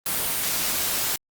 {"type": "noise", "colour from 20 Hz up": "white", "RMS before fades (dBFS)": -25, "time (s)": [0.06, 1.16], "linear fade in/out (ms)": 2, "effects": ["Opus 32 kbps"]}